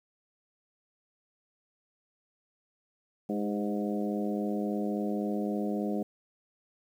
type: harmonic tone with a mistuned harmonic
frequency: 103.6 Hz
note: G#2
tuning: 4 cents flat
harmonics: 2 / 3 / 4 / 5 / 6 / 7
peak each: -31 / -35 / -37 / -39 / -41 / -42 dBFS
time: 3.29-6.03 s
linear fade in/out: 5 ms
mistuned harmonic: 4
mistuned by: -35 cents
effects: 10-bit